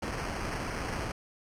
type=noise with sample-and-hold; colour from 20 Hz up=pink; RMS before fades=-35 dBFS; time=0.02-1.12 s; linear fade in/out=5 ms; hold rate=3675 Hz; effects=low-pass 9000 Hz 12 dB/octave